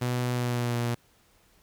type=tone with pitch glide; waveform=sawtooth; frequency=123.47 to 119.4 Hz; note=B2 to A#2; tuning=0 to +42 cents; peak=-22 dBFS; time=0.01-0.95 s; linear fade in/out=10 ms; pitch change=-58 cents; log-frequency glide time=0.33-0.75 s; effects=pink hiss -63 dBFS RMS until 1.62 s